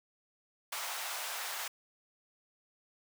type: high-pass noise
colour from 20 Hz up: pink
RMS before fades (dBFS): -39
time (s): 0.72-1.68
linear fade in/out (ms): 5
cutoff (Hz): 720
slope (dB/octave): 24
effects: none